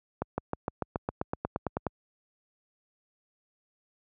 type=accelerating click train; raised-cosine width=1 ms; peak=-15 dBFS; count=14; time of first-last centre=0.22-1.867 s; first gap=160 ms; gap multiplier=0.96; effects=high-pass 60 Hz 12 dB/octave